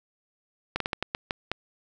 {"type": "slowing click train", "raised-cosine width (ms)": 0.3, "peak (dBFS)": -11, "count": 8, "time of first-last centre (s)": [0.76, 1.516], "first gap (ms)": 43, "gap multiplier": 1.3, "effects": []}